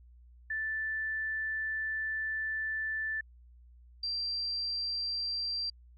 sine tone pair in turn, 1760 / 4716 Hz, A6 / D8, 0 / +6 cents, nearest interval octave + perfect fourth, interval 1706 cents, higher second, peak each -31 / -31 dBFS, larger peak neither, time 0.5-3.21 / 4.03-5.7 s, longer first, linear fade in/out 5 ms, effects added 60 Hz sine -53 dBFS peak until 5.97 s + MP3 64 kbps

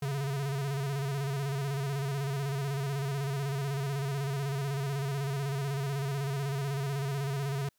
square tone with vibrato, 138.59 Hz, C#3, in tune, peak -31 dBFS, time 0.02-7.69 s, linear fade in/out 5 ms, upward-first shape square, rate 16 Hz, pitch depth 53 cents each way, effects white hiss -75 dBFS RMS until 7.78 s

